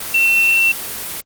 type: tone in noise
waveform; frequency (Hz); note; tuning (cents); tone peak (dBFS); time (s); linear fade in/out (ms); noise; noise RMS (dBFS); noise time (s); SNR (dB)
sine; 2701; E7; +42; -10; 0.14-0.72; 5; white; -26; 0-1.21; +13
effects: Opus 24 kbps